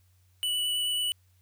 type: tone with vibrato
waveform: square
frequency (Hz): 2960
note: F#7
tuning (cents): 0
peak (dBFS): -27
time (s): 0.43-1.12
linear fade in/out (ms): 0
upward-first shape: triangle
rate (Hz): 9.2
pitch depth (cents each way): 12
effects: added 91 Hz sine -61 dBFS peak until 1.41 s + white hiss -71 dBFS RMS until 1.41 s